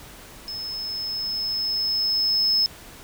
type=tone with level ramp; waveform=triangle; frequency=5200 Hz; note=E8; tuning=24 cents flat; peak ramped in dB=-29 to -15 dBFS; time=0.48-2.66 s; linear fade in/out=0 ms; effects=tanh soft clip ceiling -11 dBFS + pink hiss -44 dBFS RMS until 3.03 s